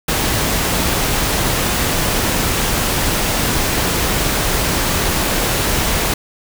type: noise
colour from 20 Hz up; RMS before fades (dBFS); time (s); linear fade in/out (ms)
pink; -17; 0.08-6.14; 5
effects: none